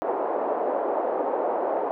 white band-pass noise, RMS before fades -26 dBFS, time 0.02-1.91 s, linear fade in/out 0 ms, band 370 to 790 Hz, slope 24 dB/octave, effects none

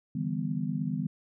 sine chord, E minor seventh, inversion third, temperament just, 148.33 / 164.81 / 197.78 / 247.2 Hz, D3 / E3 / G3 / B3, +18 / 0 / +16 / +2 cents, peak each -34 dBFS, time 0.15-1.07 s, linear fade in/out 5 ms, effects none

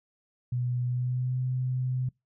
sine tone with pitch glide, 123.47 to 127.68 Hz, B2 to C3, 0 to -42 cents, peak -26 dBFS, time 0.52-2.09 s, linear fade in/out 5 ms, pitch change +58 cents, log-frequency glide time 0.86-1.39 s, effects noise-tail reverb RT60 0.2 s tail -25 dB re dry

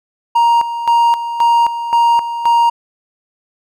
triangle tone with tremolo, 937 Hz, A#5, 9 cents sharp, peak -6 dBFS, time 0.35-2.7 s, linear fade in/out 10 ms, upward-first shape square, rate 1.9 Hz, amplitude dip 70%, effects none

